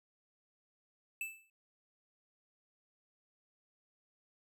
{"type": "tone with exponential decay", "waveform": "square", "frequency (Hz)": 2637, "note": "E7", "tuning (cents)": 0, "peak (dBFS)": -35, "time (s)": [1.21, 1.5], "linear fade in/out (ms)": 2, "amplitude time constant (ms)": 62, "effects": []}